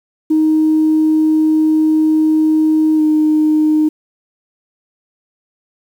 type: tone with pitch glide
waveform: sine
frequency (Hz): 312.4 to 307.9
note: D#4 to D#4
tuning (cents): +7 to -18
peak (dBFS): -8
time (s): 0.3-3.89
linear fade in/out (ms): 10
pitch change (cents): -25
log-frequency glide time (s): 2.96-3.01
effects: tanh soft clip ceiling -5 dBFS + 7-bit